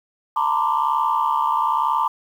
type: tone cluster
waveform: sine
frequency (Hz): 892 / 953 / 1033 / 1176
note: A5 / A#5 / C6 / D6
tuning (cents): +23 / +38 / -22 / +2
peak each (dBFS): -22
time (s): 0.36-2.08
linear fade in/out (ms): 5
effects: tanh soft clip ceiling -10 dBFS + 8-bit